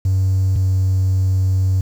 triangle tone pair in turn, 95 / 94.49 Hz, F#2 / F#2, +46 / +37 cents, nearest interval unison, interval 9 cents, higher first, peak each -10 / -10 dBFS, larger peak neither, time 0.05-0.56 / 0.56-1.81 s, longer second, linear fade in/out 5 ms, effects tanh soft clip ceiling -9 dBFS + 7-bit

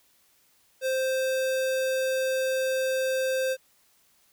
square tone, 523.3 Hz, C5, in tune, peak -25 dBFS, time 0.81-3.57 s, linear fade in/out 50 ms, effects white hiss -64 dBFS RMS until 4.32 s

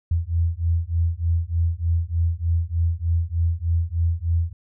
sine beating tone pair, 82.41 / 85.71 Hz, E2 / F2, 0 / -32 cents, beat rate 3.3 Hz, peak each -22 dBFS, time 0.11-4.53 s, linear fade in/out 5 ms, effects none

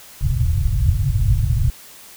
white low-pass noise, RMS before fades -17 dBFS, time 0.21-1.7 s, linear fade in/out 0 ms, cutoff 140 Hz, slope 96 dB/octave, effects white hiss -42 dBFS RMS until 2.16 s

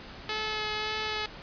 5% pulse tone with vibrato, 429.3 Hz, A4, 43 cents flat, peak -18 dBFS, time 0.29-1.26 s, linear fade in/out 2 ms, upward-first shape sine, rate 1.8 Hz, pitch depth 12 cents each way, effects pink hiss -45 dBFS RMS until 1.42 s + resampled to 11025 Hz

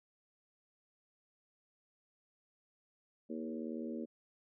harmonic tone with a mistuned harmonic, 79.1 Hz, D#2, 29 cents sharp, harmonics 3 / 4 / 5 / 6 / 7, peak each -41 / -44 / -47 / -49 / -50 dBFS, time 3.29-4.06 s, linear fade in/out 20 ms, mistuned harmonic 3, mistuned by -18 cents, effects none

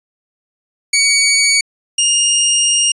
15% pulse tone pair in turn, 2253 / 2833 Hz, C#7 / F7, +28 / +24 cents, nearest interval major third, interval 396 cents, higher second, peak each -3 dBFS, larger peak neither, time 0.93-1.61 / 1.98-2.92 s, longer second, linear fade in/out 5 ms, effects resampled to 22050 Hz

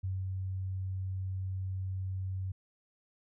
sine tone with ADSR envelope, 94.4 Hz, F#2, 35 cents sharp, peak -31 dBFS, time 0.03-2.52 s, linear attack 14 ms, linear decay 200 ms, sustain -2 dB, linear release 7 ms, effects none

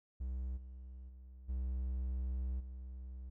triangle tone with level steps, 63.6 Hz, C2, 48 cents flat, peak -35 / -45 / -49 / -33 / -42 dBFS, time 0.2-3.3 s, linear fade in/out 10 ms, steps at 0.56 / 1.08 / 1.48 / 2.59 s, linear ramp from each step 20 ms, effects none

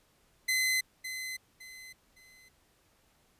sawtooth tone with echo, 2042 Hz, C7, 43 cents flat, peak -23 dBFS, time 0.48-0.81 s, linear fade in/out 10 ms, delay 560 ms, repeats 3, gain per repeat -10 dB, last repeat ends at 2.49 s, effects pink hiss -68 dBFS RMS until 3.39 s + resampled to 32000 Hz

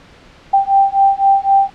sine beating tone pair, 784 / 787.9 Hz, G5 / G5, 0 / +9 cents, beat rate 3.9 Hz, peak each -12 dBFS, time 0.53-1.7 s, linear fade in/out 10 ms, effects pink hiss -43 dBFS RMS until 1.74 s + low-pass 4000 Hz 12 dB/octave

